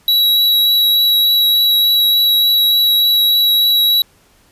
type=tone with vibrato; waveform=square; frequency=3893 Hz; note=B7; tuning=26 cents flat; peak=-10 dBFS; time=0.08-4.02 s; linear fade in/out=2 ms; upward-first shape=triangle; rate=3.4 Hz; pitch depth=13 cents each way; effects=pink hiss -52 dBFS RMS until 4.51 s + resampled to 32000 Hz